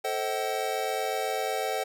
square chord, A diminished seventh, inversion none, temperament just, 440 / 528 / 633.6 / 760.3 Hz, A4 / C5 / Eb5 / Gb5, 0 / +16 / +31 / +47 cents, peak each -34 / -35 / -36 / -32 dBFS, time 0.04-1.84 s, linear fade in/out 10 ms, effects none

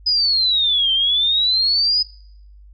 sine exponential two-way sweep, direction down then up, 5040 to 3116 to 5040 Hz, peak -14 dBFS, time 0.06-2.03 s, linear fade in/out 10 ms, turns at 0.92 s, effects noise-tail reverb RT60 0.7 s tail -23 dB re dry + added 50 Hz sine -41 dBFS peak until 2.73 s

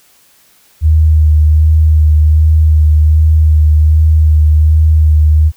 sine tone with vibrato, 77.4 Hz, D#2, 9 cents flat, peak -4 dBFS, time 0.81-5.52 s, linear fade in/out 50 ms, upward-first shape sine, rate 1.3 Hz, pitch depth 22 cents each way, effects white hiss -48 dBFS RMS until 5.56 s

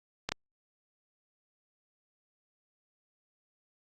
clicks, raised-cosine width 0.2 ms, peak -13 dBFS, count 2, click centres 0.29 / 0.32 s, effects Opus 48 kbps

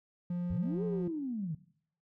triangle tone, 176 Hz, F3, 14 cents sharp, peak -29 dBFS, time 0.3-1.08 s, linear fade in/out 5 ms
sine linear two-way sweep, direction up then down, 61.3 to 440 to 144.1 Hz, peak -33 dBFS, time 0.5-1.55 s, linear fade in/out 5 ms, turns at 0.84 s
effects noise-tail reverb RT60 0.6 s tail -18 dB re dry + tanh soft clip ceiling -24 dBFS

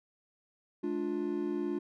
triangle chord, D diminished, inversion second, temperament just, 211.4 / 293.7 / 352.4 Hz, Ab3 / D4 / F4, +31 / 0 / +16 cents, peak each -37 / -33 / -32 dBFS, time 0.83-1.79 s, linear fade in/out 10 ms, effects none

